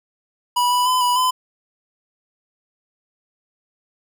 square tone with pitch steps, 979 / 987 / 1011 / 982 / 1015 Hz, B5 / B5 / B5 / B5 / B5, -15 / -1 / +40 / -10 / +47 cents, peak -16 dBFS, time 0.56-1.31 s, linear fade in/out 10 ms, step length 150 ms, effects none

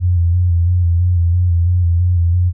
sine tone with vibrato, 87.31 Hz, F2, in tune, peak -10 dBFS, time 0-2.53 s, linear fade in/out 50 ms, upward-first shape square, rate 3 Hz, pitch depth 39 cents each way, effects none

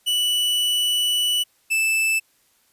45% pulse tone pair in turn, 2960 / 2637 Hz, F#7 / E7, 0 / 0 cents, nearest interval major second, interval 200 cents, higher first, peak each -18 dBFS, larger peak neither, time 0.06-1.44 / 1.7-2.2 s, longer first, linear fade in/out 20 ms, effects white hiss -62 dBFS RMS until 2.72 s + resampled to 32000 Hz

